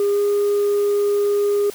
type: tone with pitch glide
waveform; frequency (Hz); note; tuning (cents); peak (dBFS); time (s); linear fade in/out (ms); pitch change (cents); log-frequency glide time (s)
sine; 405.4 to 408.5; G#4 to G#4; -42 to -29; -13; 0-1.7; 2; +13; 0.12-0.18
effects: tanh soft clip ceiling -14 dBFS + white hiss -39 dBFS RMS until 1.74 s